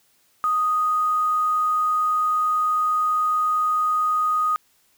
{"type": "tone with quantisation", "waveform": "sine", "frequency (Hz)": 1244.5, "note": "D#6", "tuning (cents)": 0, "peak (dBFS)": -18, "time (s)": [0.44, 4.56], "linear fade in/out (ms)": 0, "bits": 7, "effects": ["white hiss -62 dBFS RMS until 4.97 s"]}